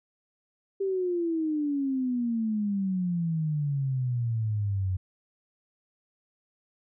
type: exponential sweep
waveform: sine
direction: down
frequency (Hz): 395.2 to 91.4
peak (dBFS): -25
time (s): 0.8-4.97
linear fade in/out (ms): 10
effects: none